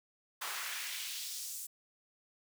pink noise with high-pass filter sweep, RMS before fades -41 dBFS, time 0.41-1.67 s, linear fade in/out 10 ms, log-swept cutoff 1000 to 8500 Hz, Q 1.3, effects none

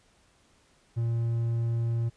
triangle tone, 116.2 Hz, A#2, 5 cents flat, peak -23 dBFS, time 0.96-2.1 s, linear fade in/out 20 ms, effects pink hiss -64 dBFS RMS until 2.16 s + resampled to 22050 Hz

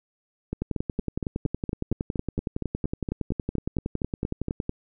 two click trains, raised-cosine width 3 ms, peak -15 / -14 dBFS, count 18 / 45, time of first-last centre 0.53-4.483 / 0.62-4.694 s, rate 4.3 / 10.8 Hz, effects none

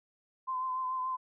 sine tone with vibrato, 1030 Hz, C6, 28 cents flat, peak -31 dBFS, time 0.47-1.17 s, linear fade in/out 20 ms, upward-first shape triangle, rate 6.9 Hz, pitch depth 32 cents each way, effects none

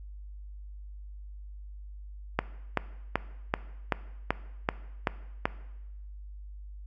click train, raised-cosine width 0.5 ms, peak -9 dBFS, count 9, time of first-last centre 2.39-5.455 s, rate 2.61 Hz, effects noise-tail reverb RT60 1.0 s tail -17 dB re dry + added 50 Hz sine -41 dBFS peak until 6.86 s

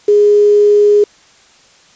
sine tone with quantisation, 413.9 Hz, G#4, 6 cents flat, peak -5 dBFS, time 0.08-1.04 s, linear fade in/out 5 ms, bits 5, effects white hiss -46 dBFS RMS until 1.95 s + resampled to 16000 Hz

